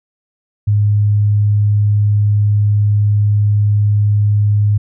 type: tone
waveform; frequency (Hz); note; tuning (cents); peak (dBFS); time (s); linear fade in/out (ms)
sine; 103.83; G#2; 0; -9; 0.67-4.78; 10
effects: none